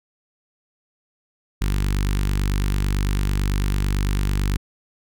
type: tone with notch filter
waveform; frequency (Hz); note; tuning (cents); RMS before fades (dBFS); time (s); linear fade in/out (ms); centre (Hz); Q
sawtooth; 49; G1; 0; -21; 1.61-4.57; 10; 610; 0.58
effects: none